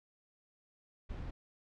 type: noise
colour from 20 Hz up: brown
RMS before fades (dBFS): -42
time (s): 1.09-1.31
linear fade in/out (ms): 10
effects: low-pass 4000 Hz 12 dB/octave